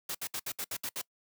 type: noise bursts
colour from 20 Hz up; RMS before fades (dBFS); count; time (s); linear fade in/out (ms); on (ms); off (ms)
white; -36; 8; 0.09-1.016; 5; 58; 66
effects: noise-tail reverb RT60 0.1 s tail -24 dB re dry + high-pass 80 Hz 12 dB/octave